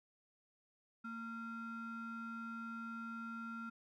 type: ring-modulated tone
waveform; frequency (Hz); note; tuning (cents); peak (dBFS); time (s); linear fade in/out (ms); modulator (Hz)
triangle; 576; D5; -34; -38; 1.04-3.7; 10; 804
effects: none